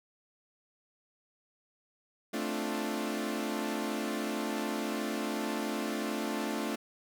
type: chord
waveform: sawtooth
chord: D minor seventh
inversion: second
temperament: equal with one note detuned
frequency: 220 / 262.8 / 293.7 / 349.2 Hz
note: A3 / C4 / D4 / F4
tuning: 0 / +8 / 0 / 0 cents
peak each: -32 / -36 / -33 / -35 dBFS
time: 2.33-6.76 s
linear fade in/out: 10 ms
effects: none